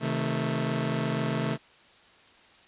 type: chord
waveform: sawtooth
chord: A diminished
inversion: first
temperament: just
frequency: 132 / 158.4 / 220 Hz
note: C3 / Eb3 / A3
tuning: +16 / +31 / 0 cents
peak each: -27 dBFS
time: 0-1.58 s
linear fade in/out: 50 ms
effects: white hiss -56 dBFS RMS until 2.67 s + resampled to 8000 Hz